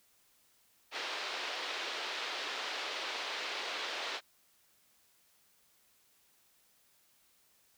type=band-pass noise; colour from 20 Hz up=white; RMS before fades=-39 dBFS; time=0.91-4.21 s; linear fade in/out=50 ms; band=370 to 4200 Hz; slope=24 dB/octave; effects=white hiss -69 dBFS RMS until 7.77 s